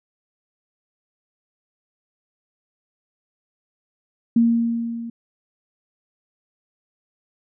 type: tone with level ramp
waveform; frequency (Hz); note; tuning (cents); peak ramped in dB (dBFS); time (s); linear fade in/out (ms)
sine; 232.3; A#3; -6; -11 to -29; 4.36-5.1; 5
effects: none